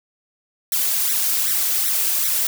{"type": "noise with flanger", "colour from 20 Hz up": "blue", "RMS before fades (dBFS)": -20, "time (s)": [0.72, 2.47], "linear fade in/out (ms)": 2, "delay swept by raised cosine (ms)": [0.52, 3.12], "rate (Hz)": 2.6, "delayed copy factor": 1, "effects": []}